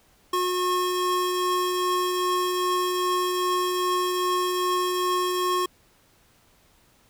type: tone pair together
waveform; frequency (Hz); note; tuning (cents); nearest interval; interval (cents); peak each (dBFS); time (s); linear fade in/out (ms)
square; 361.7 / 1087.6; F#4 / C#6; -39 / -33; octave + perfect fifth; 1906; -26; 0.33-5.66; 5
effects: pink hiss -60 dBFS RMS until 7.09 s